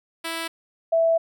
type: tone pair in turn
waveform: 5% pulse / sine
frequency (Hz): 329.6 / 659.2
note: E4 / E5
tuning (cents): 0 / 0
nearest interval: octave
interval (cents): 1200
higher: second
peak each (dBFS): -16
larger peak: neither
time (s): 0.24-0.48 / 0.92-1.18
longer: second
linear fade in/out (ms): 10
effects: none